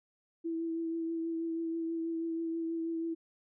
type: tone with vibrato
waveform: sine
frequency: 329.6 Hz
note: E4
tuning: in tune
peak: -32 dBFS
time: 0.44-3.15 s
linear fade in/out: 20 ms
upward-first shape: triangle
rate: 6.2 Hz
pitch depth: 21 cents each way
effects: none